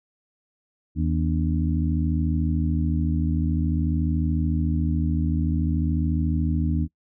harmonic tone with a mistuned harmonic, 80.5 Hz, E2, 41 cents flat, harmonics 1 / 2 / 3 / 4, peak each -23 / -26 / -28 / -29 dBFS, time 0.95-6.88 s, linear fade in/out 50 ms, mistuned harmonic 4, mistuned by -150 cents, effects noise-tail reverb RT60 0.1 s tail -23 dB re dry

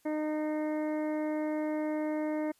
harmonic tone, 306.2 Hz, D#4, 28 cents flat, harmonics 1 / 2 / 3 / 4 / 5 / 6 / 7, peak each -31 / -35 / -43 / -52 / -53 / -50 / -50 dBFS, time 0.05-2.52 s, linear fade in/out 10 ms, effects white hiss -68 dBFS RMS until 2.59 s + resampled to 32000 Hz

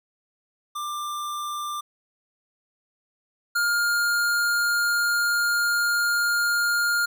square tone pair in turn, 1187 / 1411.6 Hz, D6 / F6, +18 / +18 cents, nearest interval minor third, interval 300 cents, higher second, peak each -29 / -21 dBFS, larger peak second, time 0.75-1.81 / 3.55-7.06 s, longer second, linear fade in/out 10 ms, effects none

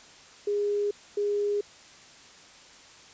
sine tone pair in turn, 410.5 / 410.5 Hz, G#4 / G#4, -20 / -20 cents, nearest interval unison, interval 0 cents, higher neither, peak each -24 dBFS, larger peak neither, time 0.47-0.91 / 1.17-1.61 s, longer neither, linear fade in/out 5 ms, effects white hiss -51 dBFS RMS until 3.13 s + resampled to 16000 Hz

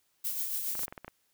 violet noise with tremolo, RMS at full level -32 dBFS, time 0.24-0.86 s, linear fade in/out 10 ms, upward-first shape triangle, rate 7.2 Hz, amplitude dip 45%
clicks, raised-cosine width 0.5 ms, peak -27 dBFS, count 8, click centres 0.753 / 0.793 / 0.833 / 0.881 / 0.925 / 0.978 / 1.046 / 1.08 s
effects white hiss -73 dBFS RMS until 1.33 s

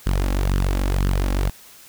sawtooth tone with flanger, 47.01 Hz, F#1, 28 cents sharp, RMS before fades -20 dBFS, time 0.06-1.5 s, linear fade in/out 10 ms, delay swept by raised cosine 0.62 to 3.72 ms, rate 2 Hz, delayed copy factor +0.6, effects white hiss -46 dBFS RMS until 1.88 s

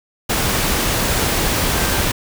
sine tone in noise, 1568 Hz, G6, in tune, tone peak -29 dBFS, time 1.73-2.02 s, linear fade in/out 10 ms, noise pink, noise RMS -18 dBFS, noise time 0.29-2.12 s, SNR -14 dB, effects none

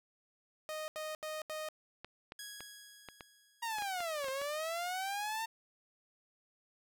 sawtooth tone bursts, 620 Hz, D#5, 6 cents flat, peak -35 dBFS, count 4, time 0.69-1.687 s, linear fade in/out 0 ms, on 190 ms, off 79 ms
clicks, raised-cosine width 0.3 ms, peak -29 dBFS, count 11, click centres 2.046 / 2.321 / 2.606 / 3.087 / 3.208 / 3.785 / 3.822 / 4.005 / 4.244 / 4.284 / 4.416 s
10% pulse tone with exponential decay, 1661.2 Hz, G#6, in tune, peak -35 dBFS, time 2.39-4.33 s, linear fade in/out 2 ms, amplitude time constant 420 ms
sawtooth linear two-way sweep, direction down then up, 946 to 523.3 to 910 Hz, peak -32 dBFS, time 3.62-5.46 s, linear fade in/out 10 ms, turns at 4.29 s
effects none

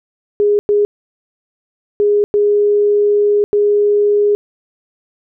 sine tone bursts at uneven times, 412.7 Hz, G#4, 11 cents flat, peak -9 dBFS, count 5, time 0.4-0.59 / 0.69-0.85 / 2-2.24 / 2.34-3.44 / 3.53-4.35 s, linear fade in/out 0 ms, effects none

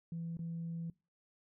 sine tone with dropouts, 166.7 Hz, E3, 20 cents sharp, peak -37 dBFS, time 0.12-0.9 s, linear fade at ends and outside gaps 2 ms, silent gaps 0.37-0.391 s, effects noise-tail reverb RT60 0.3 s tail -24 dB re dry + tanh soft clip ceiling -34 dBFS

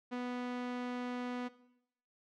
sawtooth tone with low-pass filter, 246.9 Hz, B3, in tune, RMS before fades -39 dBFS, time 0.11-1.49 s, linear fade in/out 20 ms, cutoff 3300 Hz, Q 0.64, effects noise-tail reverb RT60 0.8 s tail -17 dB re dry

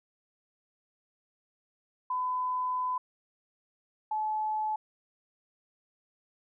sine tone pair in turn, 1007 / 861 Hz, B5 / A5, +33 / -38 cents, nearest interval minor third, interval 271 cents, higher first, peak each -28 dBFS, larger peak neither, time 2.1-2.98 / 4.11-4.76 s, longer first, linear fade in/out 5 ms, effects none

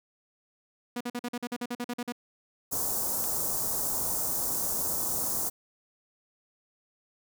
sawtooth tone bursts, 242.4 Hz, B3, 32 cents flat, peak -27 dBFS, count 13, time 0.96-2.123 s, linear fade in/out 5 ms, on 47 ms, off 46 ms
white band-stop noise, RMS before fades -30 dBFS, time 2.71-5.5 s, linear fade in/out 20 ms, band 1100 to 6200 Hz, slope 24 dB/octave
click, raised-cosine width 0.2 ms, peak -25 dBFS, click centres 3.241 s
effects none

